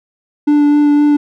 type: tone with vibrato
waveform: triangle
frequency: 293.1 Hz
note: D4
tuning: 3 cents flat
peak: -5 dBFS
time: 0.47-1.17 s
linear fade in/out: 10 ms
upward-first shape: sine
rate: 3.9 Hz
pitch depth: 11 cents each way
effects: none